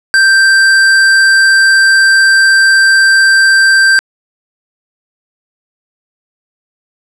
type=tone; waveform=square; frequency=1569 Hz; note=G6; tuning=1 cent sharp; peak=-5 dBFS; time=0.14-3.99 s; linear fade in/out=0 ms; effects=low-pass 8000 Hz 12 dB/octave